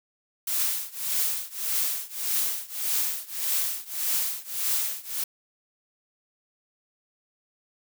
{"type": "noise with tremolo", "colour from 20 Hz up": "blue", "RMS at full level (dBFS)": -24, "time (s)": [0.47, 5.24], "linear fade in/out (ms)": 5, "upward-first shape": "triangle", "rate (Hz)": 1.7, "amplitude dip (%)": 95, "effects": []}